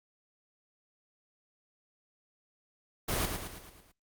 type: noise with echo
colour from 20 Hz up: pink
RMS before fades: -31 dBFS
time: 3.08-3.26 s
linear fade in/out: 10 ms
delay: 110 ms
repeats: 6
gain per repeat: -5 dB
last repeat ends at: 3.92 s
effects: noise-tail reverb RT60 0.1 s tail -24 dB re dry + Opus 24 kbps